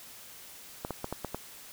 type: clicks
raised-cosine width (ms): 1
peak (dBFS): -19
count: 6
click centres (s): 0.849 / 0.907 / 1.044 / 1.126 / 1.247 / 1.346
effects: white hiss -49 dBFS RMS until 1.72 s